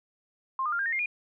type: tone with pitch steps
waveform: sine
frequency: 1058 / 1215.3 / 1396 / 1603.6 / 1842.1 / 2116 / 2431 Hz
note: C6 / D#6 / F6 / G6 / A#6 / C7 / D#7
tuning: +19 / -41 / -1 / +39 / -21 / +19 / -41 cents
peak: -26 dBFS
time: 0.59-1.059 s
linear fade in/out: 2 ms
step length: 67 ms
effects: none